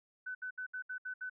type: tone bursts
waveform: sine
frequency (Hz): 1506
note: F#6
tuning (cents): +30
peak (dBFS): -38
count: 7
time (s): 0.26-1.298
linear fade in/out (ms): 10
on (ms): 90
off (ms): 68
effects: none